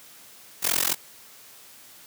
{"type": "noise with amplitude modulation", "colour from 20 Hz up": "white", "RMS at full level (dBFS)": -20, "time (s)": [0.62, 0.95], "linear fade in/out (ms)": 20, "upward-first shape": "sine", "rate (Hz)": 43.9, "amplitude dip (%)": 100, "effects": ["white hiss -49 dBFS RMS until 2.06 s", "high-pass 100 Hz 12 dB/octave"]}